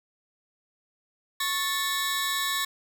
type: tone cluster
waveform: sawtooth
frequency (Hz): 1102 / 1758 / 3865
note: C#6 / A6 / B7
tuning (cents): -11 / -2 / -38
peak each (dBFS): -27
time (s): 1.4-2.65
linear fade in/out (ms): 5
effects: 9-bit